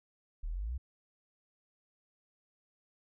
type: exponential sweep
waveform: sine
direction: up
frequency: 35.21 to 69.2 Hz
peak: -34 dBFS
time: 0.43-0.78 s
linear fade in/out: 10 ms
effects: none